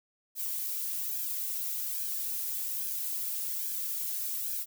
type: noise with flanger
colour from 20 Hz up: violet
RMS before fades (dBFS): -34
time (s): 0.35-4.66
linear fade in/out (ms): 50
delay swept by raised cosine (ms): 1.2 to 3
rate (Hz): 1.2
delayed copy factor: +0.8
effects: none